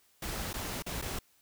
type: noise with dropouts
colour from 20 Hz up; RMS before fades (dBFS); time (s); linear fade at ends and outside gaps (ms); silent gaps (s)
pink; -37; 0.22-1.19; 5; 0.531-0.539 / 0.824-0.863 / 1.016-1.022
effects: white hiss -67 dBFS RMS until 1.41 s